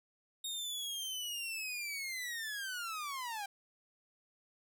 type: linear sweep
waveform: sawtooth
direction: down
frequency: 3729 to 780 Hz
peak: -35 dBFS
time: 0.44-3.46 s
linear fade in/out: 5 ms
effects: none

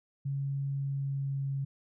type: tone with pitch glide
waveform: sine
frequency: 138.59 to 137.32 Hz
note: C#3 to C#3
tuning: 0 to -16 cents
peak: -30 dBFS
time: 0.25-1.65 s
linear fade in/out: 10 ms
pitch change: -16 cents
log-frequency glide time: 0.75-1.53 s
effects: none

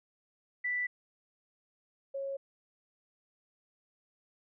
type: tone pair in turn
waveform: sine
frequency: 1975.5 / 548.5 Hz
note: B6 / C#5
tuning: 0 / -18 cents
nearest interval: octave + minor seventh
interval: 2218 cents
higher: first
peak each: -30 / -34 dBFS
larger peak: first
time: 0.64-0.87 / 2.14-2.37 s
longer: neither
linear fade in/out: 10 ms
effects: none

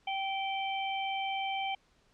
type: harmonic tone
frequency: 778 Hz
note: G5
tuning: 13 cents flat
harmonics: 1 / 3 / 4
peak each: -33 / -38 / -39 dBFS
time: 0.07-1.75 s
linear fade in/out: 5 ms
effects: pink hiss -68 dBFS RMS until 2.13 s + low-pass 6000 Hz 12 dB/octave

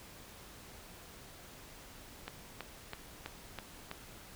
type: click train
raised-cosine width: 0.3 ms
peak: -24 dBFS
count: 6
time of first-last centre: 2.28-3.914 s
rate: 3.06 Hz
effects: pink hiss -53 dBFS RMS until 4.35 s

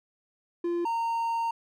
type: tone pair in turn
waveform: triangle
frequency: 345.1 / 921.3 Hz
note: F4 / A#5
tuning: -21 / -21 cents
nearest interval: octave + perfect fourth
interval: 1700 cents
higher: second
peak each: -24 dBFS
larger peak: neither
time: 0.64-0.85 / 0.85-1.51 s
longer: second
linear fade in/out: 5 ms
effects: none

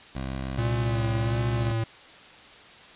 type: tone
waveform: 15% pulse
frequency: 65.9 Hz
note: C2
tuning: 13 cents sharp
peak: -24 dBFS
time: 0.15-1.72 s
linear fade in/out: 5 ms
type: tone with vibrato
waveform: square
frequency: 115.5 Hz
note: A#2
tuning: 16 cents flat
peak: -25 dBFS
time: 0.58-1.84 s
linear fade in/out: 5 ms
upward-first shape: sine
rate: 1.4 Hz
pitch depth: 41 cents each way
effects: white hiss -48 dBFS RMS until 2.95 s + resampled to 8000 Hz

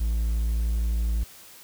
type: tone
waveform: triangle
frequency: 56.3 Hz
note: A1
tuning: 40 cents sharp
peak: -20 dBFS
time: 0-1.24 s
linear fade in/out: 10 ms
effects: white hiss -48 dBFS RMS until 1.63 s

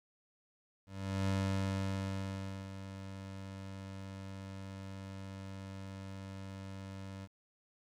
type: tone with ADSR envelope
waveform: 25% pulse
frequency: 96.7 Hz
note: G2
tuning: 23 cents flat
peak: -27 dBFS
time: 0.86-7.28 s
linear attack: 420 ms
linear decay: 1400 ms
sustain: -13 dB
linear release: 41 ms
effects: low-pass 8000 Hz 12 dB/octave + 11-bit

